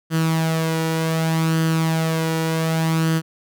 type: tone with flanger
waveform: sawtooth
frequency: 161.7 Hz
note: E3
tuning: 33 cents flat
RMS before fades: -20 dBFS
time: 0.1-3.22 s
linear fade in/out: 50 ms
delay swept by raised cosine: 0.64 to 2.14 ms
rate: 0.66 Hz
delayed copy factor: +0.5
effects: none